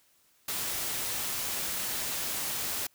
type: noise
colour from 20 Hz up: white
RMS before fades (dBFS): -33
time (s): 0.48-2.87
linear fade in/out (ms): 5
effects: white hiss -66 dBFS RMS until 2.94 s